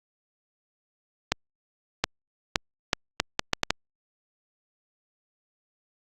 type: accelerating click train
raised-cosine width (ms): 0.2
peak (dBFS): -3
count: 9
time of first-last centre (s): 1.32-3.706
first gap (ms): 720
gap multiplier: 0.72
effects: Opus 48 kbps